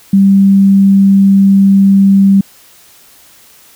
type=tone; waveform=sine; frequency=196 Hz; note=G3; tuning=in tune; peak=-3 dBFS; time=0.13-2.41 s; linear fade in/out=5 ms; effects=white hiss -42 dBFS RMS until 3.75 s